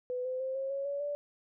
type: tone with pitch steps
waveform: sine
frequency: 499.6 / 512.2 / 525 / 538.2 / 551.8 / 565.7 / 579.9 Hz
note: B4 / C5 / C5 / C5 / C#5 / C#5 / D5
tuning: +20 / -37 / +6 / +49 / -8 / +35 / -22 cents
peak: -32 dBFS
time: 0.1-1.15 s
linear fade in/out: 0 ms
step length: 150 ms
effects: none